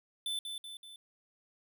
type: tone with echo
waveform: square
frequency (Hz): 3520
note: A7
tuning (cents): 0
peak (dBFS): -34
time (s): 0.26-0.39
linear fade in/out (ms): 2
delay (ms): 190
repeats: 3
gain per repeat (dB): -5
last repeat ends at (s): 0.96
effects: none